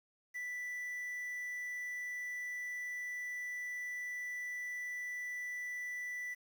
triangle tone with quantisation, 1975.5 Hz, B6, in tune, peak -37 dBFS, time 0.34-6.35 s, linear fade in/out 20 ms, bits 10, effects none

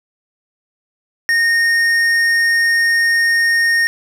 sine tone with tanh clipping, 1846 Hz, A#6, 17 cents flat, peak -13 dBFS, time 1.29-3.87 s, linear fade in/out 0 ms, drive 11 dB, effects none

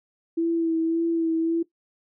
sine tone with vibrato, 329.6 Hz, E4, in tune, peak -20 dBFS, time 0.37-1.63 s, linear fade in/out 10 ms, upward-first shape sine, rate 1.8 Hz, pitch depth 25 cents each way, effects noise-tail reverb RT60 0.1 s tail -17 dB re dry

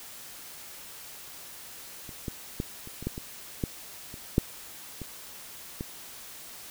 clicks, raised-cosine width 3 ms, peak -30 / -19 / -16 / -30 / -26 / -16 / -23 / -14 / -29 / -7 / -24 / -20 dBFS, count 12, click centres 2.092 / 2.282 / 2.601 / 2.874 / 3.026 / 3.07 / 3.179 / 3.638 / 4.141 / 4.381 / 5.017 / 5.809 s, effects white hiss -45 dBFS RMS until 6.7 s

